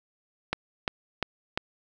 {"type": "click train", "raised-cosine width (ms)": 0.3, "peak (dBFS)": -10, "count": 4, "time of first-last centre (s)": [0.53, 1.575], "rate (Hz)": 2.87, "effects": []}